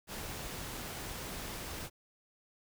pink noise, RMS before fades -42 dBFS, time 0.07-1.9 s, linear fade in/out 50 ms, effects none

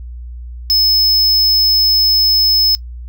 square tone, 5200 Hz, E8, 24 cents flat, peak -10 dBFS, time 0.7-2.75 s, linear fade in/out 0 ms, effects noise-tail reverb RT60 0.1 s tail -21 dB re dry + added 60 Hz sine -26 dBFS peak until 3.08 s

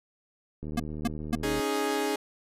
click train, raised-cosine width 3 ms, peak -25 dBFS, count 75, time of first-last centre 0.63-1.596 s, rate 76.6 Hz
square tone bursts, 234.4 Hz, A#3, 10 cents sharp, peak -24 dBFS, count 3, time 0.77-1.354 s, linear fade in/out 5 ms, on 28 ms, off 250 ms
sawtooth chord, C# suspended second, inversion none, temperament equal, 277.2 / 311.1 / 415.3 Hz, C#4 / D#4 / G#4, 0 / 0 / 0 cents, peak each -29 / -29 / -25 dBFS, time 1.43-2.16 s, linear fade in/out 5 ms
effects resampled to 32000 Hz

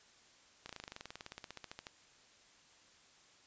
slowing click train, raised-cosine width 0.2 ms, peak -28 dBFS, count 24, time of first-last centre 0.66-1.868 s, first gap 33 ms, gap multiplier 1.04, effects white hiss -64 dBFS RMS until 3.46 s + resampled to 16000 Hz

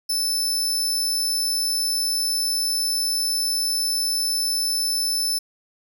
sawtooth tone, 5274 Hz, E8, in tune, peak -18 dBFS, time 0.09-5.39 s, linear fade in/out 10 ms, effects none

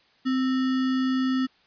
sine tone with sample-and-hold, 259.7 Hz, C4, 13 cents flat, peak -21 dBFS, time 0.25-1.47 s, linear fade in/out 20 ms, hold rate 1575 Hz, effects white hiss -61 dBFS RMS until 1.66 s + resampled to 11025 Hz

